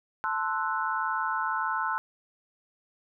sine chord, F# half-diminished seventh, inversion first, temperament equal, 880 / 1046.5 / 1318.5 / 1480 Hz, A5 / C6 / E6 / F#6, 0 / 0 / 0 / 0 cents, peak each -32 dBFS, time 0.24-1.98 s, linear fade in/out 0 ms, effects none

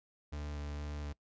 40% pulse tone with vibrato, 73.42 Hz, D2, in tune, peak -38 dBFS, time 0.32-1.13 s, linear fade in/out 10 ms, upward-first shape square, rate 2.1 Hz, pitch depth 8 cents each way, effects noise-tail reverb RT60 0.1 s tail -22 dB re dry + resampled to 16000 Hz

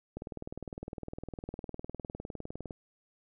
click train, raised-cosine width 2 ms, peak -26 dBFS, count 51, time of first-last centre 0.17-2.708 s, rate 19.7 Hz, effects none

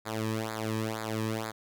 sawtooth tone with flanger, 110.2 Hz, A2, 3 cents sharp, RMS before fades -33 dBFS, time 0.05-1.52 s, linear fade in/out 20 ms, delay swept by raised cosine 0.34 to 1.44 ms, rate 2.1 Hz, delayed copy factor -0.95, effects none

